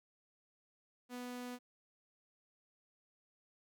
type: tone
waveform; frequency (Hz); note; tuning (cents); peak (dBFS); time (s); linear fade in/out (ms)
sawtooth; 246.9; B3; 0; -39; 1.09-1.59; 50
effects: none